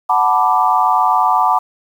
sine chord, B minor seventh, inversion second, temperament equal, 740 / 880 / 987.8 / 1174.7 Hz, F#5 / A5 / B5 / D6, 0 / 0 / 0 / 0 cents, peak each -16 dBFS, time 0.09-1.59 s, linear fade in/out 10 ms, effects 7-bit

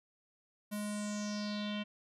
square tone with low-pass filter sweep, 208.2 Hz, G#3, 5 cents sharp, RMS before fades -38 dBFS, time 0.71-1.84 s, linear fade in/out 20 ms, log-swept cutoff 12000 to 2900 Hz, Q 4.9, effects none

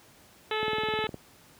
harmonic tone, 433.1 Hz, A4, 27 cents flat, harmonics 1 / 2 / 3 / 4 / 5 / 6 / 7 / 8 / 9, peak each -31 / -34 / -36 / -37 / -38 / -39 / -39 / -40 / -41 dBFS, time 0.51-1.07 s, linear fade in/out 2 ms
click train, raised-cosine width 2 ms, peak -23 dBFS, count 11, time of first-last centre 0.63-1.143 s, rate 19.5 Hz
effects pink hiss -56 dBFS RMS until 1.59 s + high-pass 80 Hz 12 dB/octave

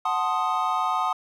triangle chord, F# diminished seventh, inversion none, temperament equal, 740 / 880 / 1046.5 / 1244.5 Hz, F#5 / A5 / C6 / Eb6, 0 / 0 / 0 / 0 cents, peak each -26 / -27 / -27 / -24 dBFS, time 0.05-1.13 s, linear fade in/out 5 ms, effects none

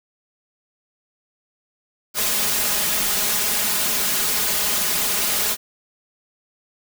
white noise with comb filter, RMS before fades -21 dBFS, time 2.14-5.57 s, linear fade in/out 50 ms, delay 4.8 ms, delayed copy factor +0.95, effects none

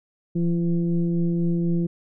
sine tone with frequency modulation, 171 Hz, F3, 36 cents flat, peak -19 dBFS, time 0.35-1.87 s, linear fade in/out 10 ms, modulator 169 Hz, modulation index 0.8, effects none

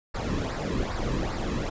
brown noise with flanger, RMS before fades -29 dBFS, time 0.14-1.7 s, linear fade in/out 10 ms, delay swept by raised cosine 0.31 to 1.41 ms, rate 2.5 Hz, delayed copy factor -0.65, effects resampled to 16000 Hz

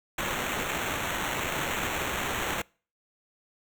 blue noise with sample-and-hold, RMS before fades -31 dBFS, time 0.18-2.62 s, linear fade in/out 5 ms, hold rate 4900 Hz, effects noise-tail reverb RT60 0.4 s tail -26 dB re dry

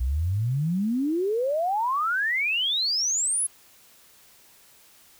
sine exponential sweep, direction up, 59.1 to 10910 Hz, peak -22 dBFS, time 0-3.47 s, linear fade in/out 10 ms, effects white hiss -55 dBFS RMS until 5.19 s

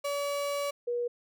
35% pulse / sine tone pair in turn, 570 / 481.2 Hz, C#5 / B4, +48 / -45 cents, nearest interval minor third, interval 293 cents, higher first, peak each -28 dBFS, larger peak neither, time 0.04-0.71 / 0.87-1.08 s, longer first, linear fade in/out 10 ms, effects none

